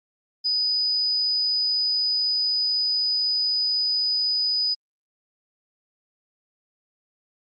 sine tone, 4978 Hz, D#8, in tune, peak -20 dBFS, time 0.44-4.75 s, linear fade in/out 20 ms, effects Opus 32 kbps

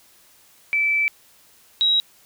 sine tone pair in turn, 2318 / 3844 Hz, D7 / B7, -23 / -48 cents, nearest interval major sixth, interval 875 cents, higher second, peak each -17 / -15 dBFS, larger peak second, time 0.73-1.08 / 1.81-2 s, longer first, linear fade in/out 0 ms, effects white hiss -54 dBFS RMS until 2.25 s

